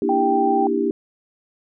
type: chord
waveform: sine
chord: E half-diminished seventh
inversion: second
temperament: just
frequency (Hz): 237.3 / 296.7 / 329.6 / 395.6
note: Bb3 / D4 / E4 / G4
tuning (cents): +31 / +18 / 0 / +16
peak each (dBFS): -25 / -24 / -24 / -21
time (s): 0.02-0.91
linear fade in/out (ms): 2
type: tone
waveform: sine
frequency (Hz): 784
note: G5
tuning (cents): 0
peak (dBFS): -18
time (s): 0.09-0.67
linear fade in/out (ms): 2
effects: none

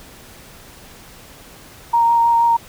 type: tone with vibrato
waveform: sine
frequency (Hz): 932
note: A#5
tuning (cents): -1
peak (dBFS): -11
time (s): 1.93-2.57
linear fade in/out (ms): 10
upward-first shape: sine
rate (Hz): 6.3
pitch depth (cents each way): 11
effects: pink hiss -42 dBFS RMS until 2.68 s

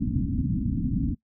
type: low-pass noise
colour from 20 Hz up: white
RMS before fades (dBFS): -26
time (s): 0-1.15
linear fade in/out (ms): 20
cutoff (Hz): 290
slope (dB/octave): 96
effects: noise-tail reverb RT60 0.1 s tail -20 dB re dry

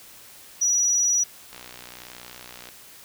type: tone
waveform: sine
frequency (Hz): 5840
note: F#8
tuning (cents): -24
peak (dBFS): -18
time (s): 0.61-1.24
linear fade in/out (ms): 10
type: click train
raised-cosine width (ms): 0.2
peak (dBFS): -23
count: 72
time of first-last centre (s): 1.53-2.688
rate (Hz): 61.3
effects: white hiss -47 dBFS RMS until 3.04 s

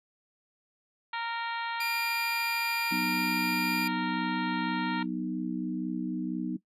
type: harmonic tone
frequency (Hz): 463.7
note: A#4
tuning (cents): -9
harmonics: 2 / 3 / 4 / 5 / 6 / 7 / 8 / 9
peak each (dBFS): -34 / -38 / -40 / -42 / -44 / -45 / -46 / -47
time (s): 1.13-5.03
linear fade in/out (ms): 5
type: tone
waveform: 30% pulse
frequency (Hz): 2392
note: D7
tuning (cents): +31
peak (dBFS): -28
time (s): 1.8-3.88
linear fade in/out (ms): 5
type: chord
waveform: sine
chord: B major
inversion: second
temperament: equal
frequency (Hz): 185 / 246.9 / 311.1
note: F#3 / B3 / D#4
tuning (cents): 0 / 0 / 0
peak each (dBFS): -34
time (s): 2.91-6.57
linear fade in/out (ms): 10
effects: noise-tail reverb RT60 0.1 s tail -17 dB re dry + resampled to 32000 Hz

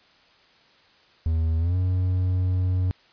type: tone with pitch glide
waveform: triangle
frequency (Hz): 80.8 to 91.75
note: E2 to F#2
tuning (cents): -34 to -14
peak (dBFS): -18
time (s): 1.26-2.91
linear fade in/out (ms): 0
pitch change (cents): +220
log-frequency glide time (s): 1.58-1.76
effects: white hiss -57 dBFS RMS until 3.12 s + resampled to 11025 Hz

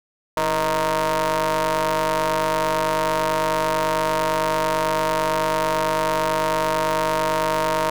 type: ring-modulated tone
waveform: sawtooth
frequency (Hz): 151.3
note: D#3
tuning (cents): -48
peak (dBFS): -12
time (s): 0.37-7.9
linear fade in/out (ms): 2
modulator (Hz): 781
effects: none

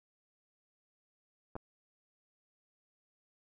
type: clicks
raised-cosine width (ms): 1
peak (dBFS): -28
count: 2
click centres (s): 1.555 / 1.564
effects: none

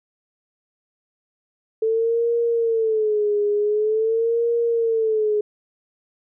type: tone with vibrato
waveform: sine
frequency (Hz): 440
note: A4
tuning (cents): 0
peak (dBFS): -17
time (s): 1.82-5.41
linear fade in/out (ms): 5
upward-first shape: sine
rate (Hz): 0.46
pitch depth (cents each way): 110
effects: none

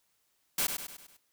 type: noise with echo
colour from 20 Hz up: white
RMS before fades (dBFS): -29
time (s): 0.58-0.67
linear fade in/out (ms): 5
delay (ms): 100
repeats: 5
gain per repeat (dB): -6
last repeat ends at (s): 1.17
effects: white hiss -74 dBFS RMS until 1.32 s

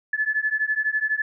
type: beating tone pair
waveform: sine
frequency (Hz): 1722 / 1734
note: A6 / A6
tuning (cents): -38 / -26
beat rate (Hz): 12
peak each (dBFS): -24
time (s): 0.13-1.22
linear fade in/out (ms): 5
effects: none

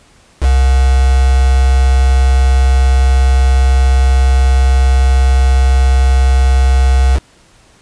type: tone with quantisation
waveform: sine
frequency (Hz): 65.5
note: C2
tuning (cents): +2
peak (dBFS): -6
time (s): 0.4-7.2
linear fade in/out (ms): 50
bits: 3
effects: pink hiss -47 dBFS RMS until 7.81 s + resampled to 22050 Hz

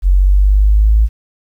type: exponential sweep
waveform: sine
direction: up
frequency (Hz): 45.58 to 55.1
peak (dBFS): -6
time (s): 0.02-1.09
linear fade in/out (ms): 50
effects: 8-bit

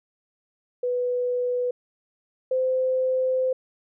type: tone pair in turn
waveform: sine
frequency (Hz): 493.9 / 516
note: B4 / C5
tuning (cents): 0 / -24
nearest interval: minor second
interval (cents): 76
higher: second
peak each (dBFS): -22 / -20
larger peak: second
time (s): 0.83-1.71 / 2.51-3.53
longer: second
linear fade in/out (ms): 5
effects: none

